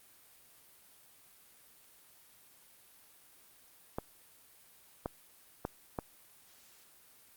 clicks, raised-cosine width 1 ms, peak -20 dBFS, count 4, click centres 3.985 / 5.059 / 5.651 / 5.988 s, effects white hiss -61 dBFS RMS until 7.36 s + Opus 32 kbps

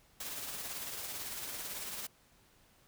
white noise with tremolo, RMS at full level -40 dBFS, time 0.2-2.07 s, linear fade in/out 5 ms, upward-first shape triangle, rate 18 Hz, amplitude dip 40%, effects pink hiss -66 dBFS RMS until 2.87 s

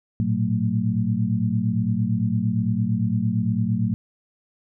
sine tone cluster, 109.5 / 118.3 / 184.8 / 223.7 Hz, A2 / A#2 / F#3 / A3, -8 / +26 / -2 / +29 cents, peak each -25 dBFS, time 0.2-3.94 s, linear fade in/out 0 ms, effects none

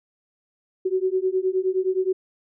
sine beating tone pair, 370 / 379.6 Hz, F#4 / F#4, 0 / +44 cents, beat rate 9.6 Hz, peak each -23 dBFS, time 0.85-2.13 s, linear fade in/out 10 ms, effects none

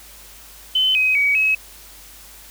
sine tone with pitch steps, 3049 / 2525 / 2265 / 2562 Hz, G7 / D#7 / C#7 / E7, -49 / +25 / +37 / -50 cents, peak -14 dBFS, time 0.75-1.55 s, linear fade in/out 5 ms, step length 200 ms, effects added 50 Hz sine -48 dBFS peak until 2.5 s + white hiss -43 dBFS RMS until 2.5 s

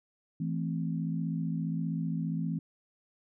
sine chord, A minor, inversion second, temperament equal, 164.81 / 220 / 261.6 Hz, E3 / A3 / C4, 0 / 0 / 0 cents, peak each -31 / -37 / -37 dBFS, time 0.4-2.59 s, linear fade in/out 5 ms, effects none

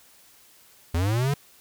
square linear sweep, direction up, 79.6 to 146.83 Hz, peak -22 dBFS, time 0.94-1.34 s, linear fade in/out 5 ms, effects white hiss -55 dBFS RMS until 1.6 s

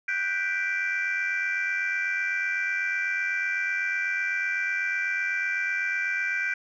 sine chord, G major seventh, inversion third, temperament equal, 1480 / 1568 / 1975.5 / 2349 Hz, F#6 / G6 / B6 / D7, 0 / 0 / 0 / 0 cents, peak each -32 / -28 / -32 / -28 dBFS, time 0.08-6.54 s, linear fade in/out 5 ms, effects tanh soft clip ceiling -19 dBFS

